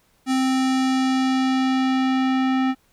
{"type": "tone with low-pass filter sweep", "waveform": "square", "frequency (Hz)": 261.6, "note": "C4", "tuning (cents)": 0, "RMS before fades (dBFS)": -20, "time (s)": [0.26, 2.75], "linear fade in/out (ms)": 50, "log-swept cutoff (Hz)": [9000, 2400], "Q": 0.92, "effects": ["pink hiss -62 dBFS RMS until 2.92 s"]}